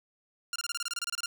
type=tone bursts; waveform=10% pulse; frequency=1396.9 Hz; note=F6; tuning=in tune; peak=-23 dBFS; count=14; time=0.53-1.26 s; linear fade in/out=2 ms; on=28 ms; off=26 ms; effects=none